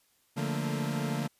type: chord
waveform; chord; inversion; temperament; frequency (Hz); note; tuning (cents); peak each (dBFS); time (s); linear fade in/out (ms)
40% pulse; Bb major seventh; first; equal with one note detuned; 145.57 / 174.61 / 220 / 233.1; D3 / F3 / A3 / Bb3; -15 / 0 / 0 / 0; -32 / -37 / -36 / -35; 0.36-1.28; 20
effects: white hiss -69 dBFS RMS until 1.39 s + resampled to 32000 Hz